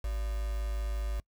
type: tone with quantisation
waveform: sine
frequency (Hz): 52.8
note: G#1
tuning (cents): +29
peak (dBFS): -30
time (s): 0.04-1.2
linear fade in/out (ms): 5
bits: 7
effects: noise-tail reverb RT60 0.1 s tail -25 dB re dry